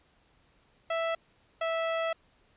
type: tone pair in turn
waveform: sawtooth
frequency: 659.3 / 656.2 Hz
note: E5 / E5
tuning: 0 / -8 cents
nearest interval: unison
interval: 8 cents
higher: first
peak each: -24 dBFS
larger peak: neither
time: 0.9-1.15 / 1.61-2.13 s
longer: second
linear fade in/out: 5 ms
effects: pink hiss -66 dBFS RMS until 2.56 s + resampled to 8000 Hz